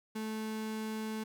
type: tone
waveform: 35% pulse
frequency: 218.2 Hz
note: A3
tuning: 14 cents flat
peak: -34 dBFS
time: 0.15-1.24 s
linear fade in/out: 10 ms
effects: none